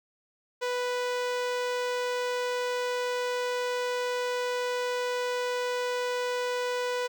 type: tone with notch filter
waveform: sawtooth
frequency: 493.9 Hz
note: B4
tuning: in tune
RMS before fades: -30 dBFS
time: 0.61-7.08 s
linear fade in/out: 20 ms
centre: 12000 Hz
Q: 0.54
effects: none